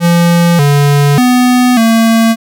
square tone with pitch steps, 171.5 / 143.5 / 249.1 / 226.5 Hz, F3 / D3 / B3 / A#3, -31 / -40 / +15 / -50 cents, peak -6 dBFS, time 0-2.36 s, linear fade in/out 50 ms, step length 590 ms, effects none

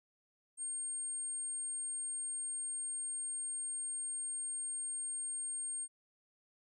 sine tone, 8550 Hz, C9, 36 cents sharp, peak -37 dBFS, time 0.57-5.88 s, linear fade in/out 50 ms, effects none

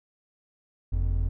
triangle tone pair together, 46.14 / 87.1 Hz, F#1 / F2, -4 / -4 cents, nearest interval major seventh, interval 1100 cents, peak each -22 / -26 dBFS, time 0.92-1.29 s, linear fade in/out 10 ms, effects none

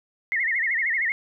sine tone with vibrato, 1975.5 Hz, B6, in tune, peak -21 dBFS, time 0.32-1.12 s, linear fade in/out 0 ms, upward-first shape sine, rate 13 Hz, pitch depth 170 cents each way, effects none

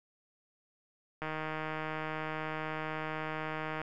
click train, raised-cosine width 0.5 ms, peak -22 dBFS, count 406, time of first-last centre 1.22-3.816 s, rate 156 Hz, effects none

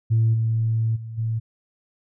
sine tone with level steps, 112.7 Hz, A2, 42 cents sharp, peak -14 / -18 / -31 / -21 dBFS, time 0.1-1.4 s, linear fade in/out 20 ms, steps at 0.33 / 0.95 / 1.17 s, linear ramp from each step 20 ms, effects tanh soft clip ceiling -12 dBFS

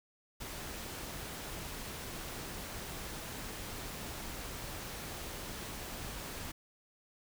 pink noise, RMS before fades -43 dBFS, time 0.4-6.52 s, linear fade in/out 10 ms, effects none

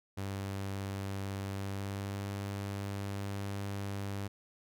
sawtooth tone with pitch glide, 98 to 99.71 Hz, G2 to G2, 0 to +30 cents, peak -32 dBFS, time 0.17-4.28 s, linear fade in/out 10 ms, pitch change +30 cents, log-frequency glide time 1.51-2.27 s, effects none

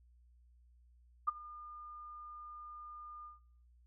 sine tone with ADSR envelope, 1210 Hz, D#6, 49 cents flat, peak -26 dBFS, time 1.27-3.4 s, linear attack 15 ms, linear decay 16 ms, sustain -21 dB, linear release 150 ms, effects noise-tail reverb RT60 0.7 s tail -22 dB re dry + added 60 Hz sine -62 dBFS peak until 3.86 s

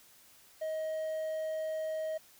triangle tone with quantisation, 630 Hz, D#5, 21 cents sharp, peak -31 dBFS, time 0.61-2.18 s, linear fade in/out 10 ms, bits 10, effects white hiss -60 dBFS RMS until 2.39 s

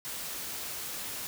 white noise, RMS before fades -38 dBFS, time 0.05-1.27 s, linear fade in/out 0 ms, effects none

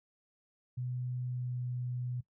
sine tone with pitch glide, 125 to 123.99 Hz, B2 to B2, +21 to +7 cents, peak -34 dBFS, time 0.77-2.21 s, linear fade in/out 10 ms, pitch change -14 cents, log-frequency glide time 1.24-1.59 s, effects noise-tail reverb RT60 0.1 s tail -18 dB re dry

